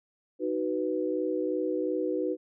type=chord; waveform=sine; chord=B major; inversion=first; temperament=equal with one note detuned; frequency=311.1 / 373.9 / 493.9 Hz; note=D#4 / F#4 / B4; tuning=0 / +18 / 0 cents; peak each=-31 dBFS; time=0.39-2.37 s; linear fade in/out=50 ms; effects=none